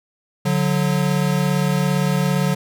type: tone pair together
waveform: square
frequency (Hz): 145.03 / 182.6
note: D3 / F#3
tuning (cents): -21 / -23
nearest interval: major third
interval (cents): 398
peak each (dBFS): -20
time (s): 0.45-2.55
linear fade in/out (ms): 10
effects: none